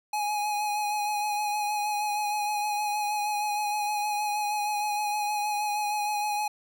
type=tone with vibrato; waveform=square; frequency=835 Hz; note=G#5; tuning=9 cents sharp; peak=-27 dBFS; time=0.13-6.48 s; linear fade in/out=5 ms; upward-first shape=sine; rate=6.4 Hz; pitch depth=23 cents each way; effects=none